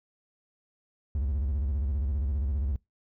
triangle tone with vibrato, 69.2 Hz, C#2, 2 cents flat, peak -24 dBFS, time 1.15-2.76 s, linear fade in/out 0 ms, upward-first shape square, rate 15 Hz, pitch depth 170 cents each way, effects noise-tail reverb RT60 0.2 s tail -25 dB re dry

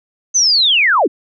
sine linear sweep, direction down, 6272 to 200 Hz, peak -9 dBFS, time 0.34-1.08 s, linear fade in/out 20 ms, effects none

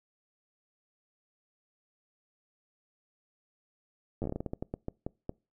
slowing click train, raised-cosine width 2 ms, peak -21 dBFS, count 16, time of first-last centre 4.22-5.294 s, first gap 9 ms, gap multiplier 1.26, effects noise-tail reverb RT60 0.3 s tail -25 dB re dry

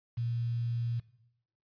sine tone with quantisation, 117.8 Hz, A#2, 19 cents sharp, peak -30 dBFS, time 0.17-1 s, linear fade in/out 10 ms, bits 9, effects noise-tail reverb RT60 0.8 s tail -18 dB re dry + resampled to 11025 Hz

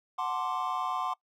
triangle chord, D dominant seventh, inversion first, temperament equal, 740 / 880 / 1046.5 / 1174.7 Hz, F#5 / A5 / C6 / D6, 0 / 0 / 0 / 0 cents, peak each -33 / -37 / -31 / -34 dBFS, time 0.18-1.14 s, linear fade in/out 10 ms, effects noise-tail reverb RT60 0.1 s tail -22 dB re dry

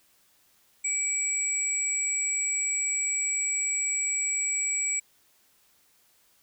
sine tone pair together, 2303 / 7753 Hz, D7 / B8, -34 / -33 cents, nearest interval octave + major sixth, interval 2101 cents, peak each -32 / -26 dBFS, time 0.84-5 s, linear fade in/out 10 ms, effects white hiss -64 dBFS RMS until 6.42 s

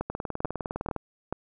two click trains, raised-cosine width 1 ms, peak -15 / -17 dBFS, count 4 / 18, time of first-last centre 0.01-1.326 / 0.1-0.963 s, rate 2.28 / 19.7 Hz, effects none

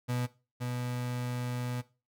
35% pulse tone pair in turn, 123.47 / 123.47 Hz, B2 / B2, 0 / 0 cents, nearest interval unison, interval 0 cents, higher neither, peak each -28 / -31 dBFS, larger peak first, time 0.08-0.27 / 0.6-1.82 s, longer second, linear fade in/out 20 ms, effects noise-tail reverb RT60 0.3 s tail -17 dB re dry

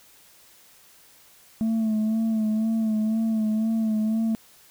sine tone with vibrato, 220 Hz, A3, in tune, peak -18 dBFS, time 1.61-4.35 s, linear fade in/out 0 ms, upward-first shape sine, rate 2 Hz, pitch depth 39 cents each way, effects tanh soft clip ceiling -20 dBFS + white hiss -54 dBFS RMS until 4.7 s

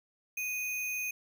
sine tone with sample-and-hold, 2486 Hz, D#7, 2 cents flat, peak -32 dBFS, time 0.37-1.11 s, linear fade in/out 5 ms, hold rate 8820 Hz, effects none

